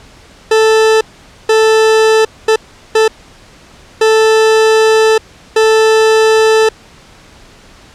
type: tone bursts at uneven times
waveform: 40% pulse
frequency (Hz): 440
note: A4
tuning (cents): 0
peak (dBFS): -5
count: 6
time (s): 0.51-1.01 / 1.49-2.25 / 2.48-2.56 / 2.95-3.08 / 4.01-5.18 / 5.56-6.69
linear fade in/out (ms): 5
effects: pink hiss -40 dBFS RMS until 7.94 s + low-pass 7000 Hz 12 dB/octave